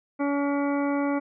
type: harmonic tone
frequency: 283.8 Hz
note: C#4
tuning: 41 cents sharp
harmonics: 1 / 2 / 3 / 4 / 5 / 7 / 8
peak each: -24 / -30 / -34 / -36 / -38 / -41 / -42 dBFS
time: 0.19-1.2 s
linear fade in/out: 20 ms
effects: none